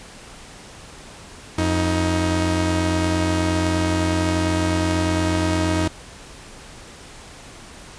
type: tone pair together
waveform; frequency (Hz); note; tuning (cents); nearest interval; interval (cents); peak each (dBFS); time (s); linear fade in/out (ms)
sawtooth; 88.42 / 315.1; F2 / D#4; +22 / +22; octave + minor seventh; 2200; -17; 1.58-5.88; 5
effects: pink hiss -41 dBFS RMS until 7.98 s + resampled to 22050 Hz